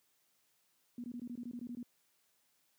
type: tone bursts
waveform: sine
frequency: 241.5 Hz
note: B3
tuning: 39 cents flat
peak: -40 dBFS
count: 11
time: 0.98-1.829 s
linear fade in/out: 2 ms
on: 59 ms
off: 20 ms
effects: white hiss -75 dBFS RMS until 2.78 s + high-pass 100 Hz 12 dB/octave